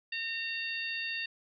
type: harmonic tone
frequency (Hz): 915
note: A#5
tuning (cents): -32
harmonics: 2 / 3 / 4 / 5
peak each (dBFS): -38 / -36 / -42 / -43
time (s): 0.12-1.26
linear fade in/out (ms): 5
effects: none